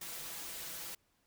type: noise with comb filter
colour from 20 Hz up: white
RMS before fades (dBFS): -44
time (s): 0.01-0.95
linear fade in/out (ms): 5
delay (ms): 6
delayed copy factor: +0.65
effects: pink hiss -75 dBFS RMS until 1.26 s